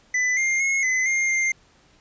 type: tone with pitch steps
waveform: square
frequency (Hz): 1998 / 2112 / 2167 / 2032 / 2118 / 2104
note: B6 / C7 / C#7 / B6 / C7 / C7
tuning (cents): +20 / +16 / -40 / +49 / +21 / +9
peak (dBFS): -20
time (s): 0.14-1.52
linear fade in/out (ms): 5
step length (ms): 230
effects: pink hiss -57 dBFS RMS until 2 s + resampled to 16000 Hz